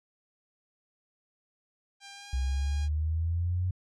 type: tone with pitch glide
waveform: 5% pulse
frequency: 797 to 815.2 Hz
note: G5 to G#5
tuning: +28 to -32 cents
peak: -31 dBFS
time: 2-2.89 s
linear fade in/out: 50 ms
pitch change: +40 cents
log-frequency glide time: 2.12-2.35 s
type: linear sweep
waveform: sine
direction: up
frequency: 63.1 to 92.5 Hz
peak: -26 dBFS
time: 2.33-3.71 s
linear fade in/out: 5 ms
effects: low-pass 6000 Hz 12 dB/octave